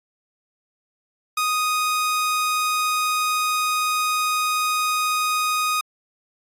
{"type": "tone", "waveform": "sawtooth", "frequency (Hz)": 1244.5, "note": "D#6", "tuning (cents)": 0, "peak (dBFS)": -16, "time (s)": [1.37, 5.81], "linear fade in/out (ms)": 5, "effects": ["AAC 64 kbps"]}